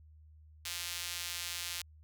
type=tone with high-pass filter; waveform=sawtooth; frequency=174.61 Hz; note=F3; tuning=in tune; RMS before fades=-40 dBFS; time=0.65-1.82 s; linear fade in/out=5 ms; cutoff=3200 Hz; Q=0.84; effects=added 77 Hz sine -55 dBFS peak until 2.03 s